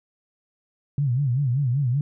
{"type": "tone with vibrato", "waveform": "sine", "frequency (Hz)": 131.9, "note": "C3", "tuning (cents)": 14, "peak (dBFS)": -19, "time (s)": [0.98, 2.01], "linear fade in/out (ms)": 2, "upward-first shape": "sine", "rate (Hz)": 5.2, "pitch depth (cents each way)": 180, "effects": []}